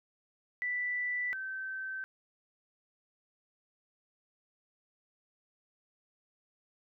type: tone pair in turn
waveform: sine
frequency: 1975.5 / 1545 Hz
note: B6 / G6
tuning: 0 / -26 cents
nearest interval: major third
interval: 426 cents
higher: first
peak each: -31 / -36 dBFS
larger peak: first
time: 0.62-1.33 / 1.33-2.04 s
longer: neither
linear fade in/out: 0 ms
effects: none